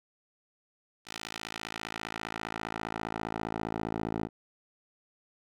10% pulse tone with band-pass filter sweep, 55 Hz, A1, in tune, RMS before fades -37 dBFS, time 1.05-4.29 s, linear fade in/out 50 ms, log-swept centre 4200 to 420 Hz, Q 0.75, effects none

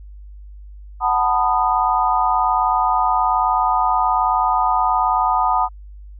sine chord, B dominant seventh, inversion second, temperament just, 740.8 / 889 / 987.8 / 1234.7 Hz, F#5 / A5 / B5 / D#6, +2 / +18 / 0 / -14 cents, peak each -20 dBFS, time 1-5.69 s, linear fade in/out 50 ms, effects added 50 Hz sine -35 dBFS peak until 6.19 s

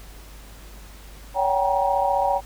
sine tone cluster, 564 / 761 / 796 / 946 Hz, C#5 / F#5 / G5 / A#5, +30 / +48 / +26 / +25 cents, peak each -24 dBFS, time 1.34-2.41 s, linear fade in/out 50 ms, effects added 50 Hz sine -41 dBFS peak until 2.45 s + pink hiss -47 dBFS RMS until 2.45 s

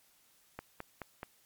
click train, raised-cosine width 0.5 ms, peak -25 dBFS, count 4, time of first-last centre 0.59-1.231 s, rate 4.68 Hz, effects white hiss -67 dBFS RMS until 1.45 s + MP3 96 kbps

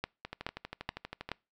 two click trains, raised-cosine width 0.3 ms, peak -23 / -17 dBFS, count 14 / 4, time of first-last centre 0.25-1.29 / 0.04-1.317 s, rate 12.5 / 2.35 Hz, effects noise-tail reverb RT60 0.3 s tail -26 dB re dry

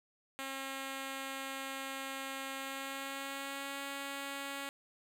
5% pulse tone with pitch glide, 270 to 277.6 Hz, C#4 to C#4, -45 to +3 cents, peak -28 dBFS, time 0.39-4.69 s, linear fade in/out 0 ms, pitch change +48 cents, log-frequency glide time 2.58-3.82 s, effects none

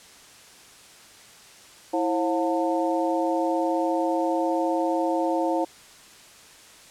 harmonic tone with a mistuned harmonic, 179 Hz, F3, 43 cents sharp, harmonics 2 / 3 / 4 / 5, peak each -25 / -27 / -28 / -29 dBFS, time 1.93-5.65 s, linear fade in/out 10 ms, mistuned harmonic 2, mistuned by -150 cents, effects white hiss -49 dBFS RMS until 6.9 s + low-pass 9000 Hz 12 dB/octave

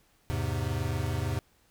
square chord, E augmented, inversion none, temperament equal, 82.41 / 103.83 / 130.81 Hz, E2 / G#2 / B#2, 0 / 0 / 0 cents, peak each -34 / -33 / -34 dBFS, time 0.3-1.39 s, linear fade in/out 0 ms, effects pink hiss -66 dBFS RMS until 1.7 s

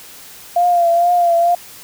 sine tone with vibrato, 693 Hz, F5, 14 cents flat, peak -10 dBFS, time 0.56-1.55 s, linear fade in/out 5 ms, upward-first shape triangle, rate 2.2 Hz, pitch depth 48 cents each way, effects white hiss -38 dBFS RMS until 1.83 s

